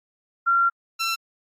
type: tone pair in turn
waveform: sine / 15% pulse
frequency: 1375 / 1346.7 Hz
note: F6 / E6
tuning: -27 / +37 cents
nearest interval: unison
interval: 36 cents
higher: first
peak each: -16 / -16 dBFS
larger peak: neither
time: 0.46-0.7 / 0.99-1.16 s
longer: first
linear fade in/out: 20 ms
effects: low-pass 12000 Hz 12 dB/octave + AAC 48 kbps